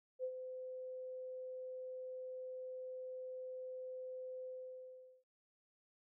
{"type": "tone with ADSR envelope", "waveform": "sine", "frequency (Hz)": 512, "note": "C5", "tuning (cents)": -38, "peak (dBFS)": -36, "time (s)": [0.19, 5.24], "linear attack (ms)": 48, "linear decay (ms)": 71, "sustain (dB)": -8, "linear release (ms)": 780, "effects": []}